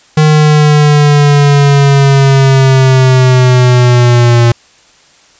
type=linear sweep; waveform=square; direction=down; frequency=154.3 to 117.7 Hz; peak=-4 dBFS; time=0.17-4.52 s; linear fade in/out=5 ms; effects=white hiss -44 dBFS RMS until 5.39 s + resampled to 16000 Hz